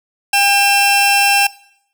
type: tone pair together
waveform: sawtooth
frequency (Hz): 800 / 2695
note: G5 / E7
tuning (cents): +35 / +38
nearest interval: octave + major sixth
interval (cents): 2103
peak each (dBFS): -10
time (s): 0.33-1.47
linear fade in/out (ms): 5
effects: noise-tail reverb RT60 0.7 s tail -20 dB re dry